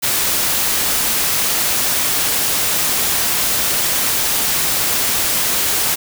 white noise, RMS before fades -17 dBFS, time 0.02-5.96 s, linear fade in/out 20 ms, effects none

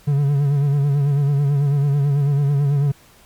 triangle tone with vibrato, 142.1 Hz, C#3, 43 cents sharp, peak -12 dBFS, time 0.07-2.92 s, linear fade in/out 10 ms, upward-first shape sine, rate 9.1 Hz, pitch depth 56 cents each way, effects pink hiss -50 dBFS RMS until 3.25 s + MP3 96 kbps

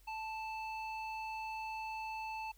square tone with low-pass filter, 880 Hz, A5, in tune, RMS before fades -42 dBFS, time 0.07-2.52 s, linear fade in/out 10 ms, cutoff 3100 Hz, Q 1.7, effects added 45 Hz sine -61 dBFS peak until 2.57 s + white hiss -69 dBFS RMS until 2.57 s

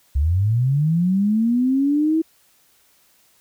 sine linear sweep, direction up, 65.41 to 326.5 Hz, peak -15 dBFS, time 0.15-2.22 s, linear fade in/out 10 ms, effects white hiss -58 dBFS RMS until 3.4 s

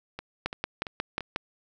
two click trains, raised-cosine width 0.3 ms, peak -12 / -20 dBFS, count 6 / 4, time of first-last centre 0.46-1.361 / 0.19-1.207 s, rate 5.55 / 2.95 Hz, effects none

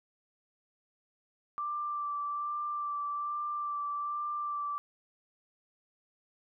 sine tone with vibrato, 1174.7 Hz, D6, in tune, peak -32 dBFS, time 1.58-4.78 s, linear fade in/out 0 ms, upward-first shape sine, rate 1.2 Hz, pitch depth 16 cents each way, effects none

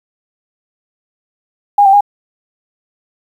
sine tone with pitch steps, 815 / 780 / 817 Hz, G#5 / G5 / G#5, -33 / -9 / -29 cents, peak -4 dBFS, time 1.78-2.008 s, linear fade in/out 5 ms, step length 76 ms, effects 7-bit

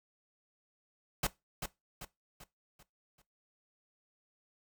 pink noise with echo, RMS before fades -31 dBFS, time 1.23-1.27 s, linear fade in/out 5 ms, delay 390 ms, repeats 5, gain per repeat -7 dB, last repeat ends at 3.22 s, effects noise-tail reverb RT60 0.2 s tail -19 dB re dry

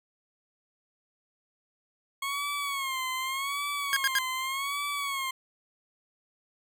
20% pulse tone with vibrato, 1090 Hz, C#6, 29 cents flat, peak -25 dBFS, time 2.22-5.31 s, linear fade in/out 5 ms, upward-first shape sine, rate 0.85 Hz, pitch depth 96 cents each way
sawtooth tone bursts, 1625 Hz, G#6, 38 cents flat, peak -19 dBFS, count 3, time 3.93-4.186 s, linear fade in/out 0 ms, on 34 ms, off 77 ms
effects none

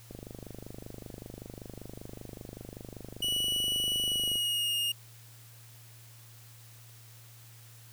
click train, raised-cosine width 2 ms, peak -29 dBFS, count 108, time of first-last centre 0.11-4.356 s, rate 25.2 Hz
45% pulse tone with pitch glide, 2937 to 2845 Hz, F#7 to F7, -13 to +31 cents, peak -28 dBFS, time 3.22-4.92 s, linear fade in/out 5 ms, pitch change -56 cents, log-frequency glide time 4.04-4.76 s
effects added 115 Hz sine -52 dBFS peak until 7.92 s + white hiss -56 dBFS RMS until 7.92 s

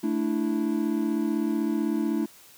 triangle chord, A suspended fourth, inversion none, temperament equal, 220 / 293.7 / 329.6 Hz, A3 / D4 / E4, 0 / 0 / 0 cents, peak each -26 dBFS, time 0.03-2.26 s, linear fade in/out 10 ms, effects white hiss -52 dBFS RMS until 2.57 s + high-pass 60 Hz 12 dB/octave

